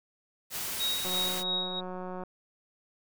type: noise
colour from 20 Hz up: white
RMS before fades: -35 dBFS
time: 0.5-1.44 s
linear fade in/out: 50 ms
type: tone with tremolo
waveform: sine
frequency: 3787 Hz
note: A#7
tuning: 27 cents sharp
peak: -27 dBFS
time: 0.79-1.81 s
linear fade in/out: 20 ms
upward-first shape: sine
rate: 3 Hz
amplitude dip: 65%
type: click train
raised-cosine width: 1 ms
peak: -26 dBFS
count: 218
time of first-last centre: 1.05-2.236 s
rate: 183 Hz
effects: none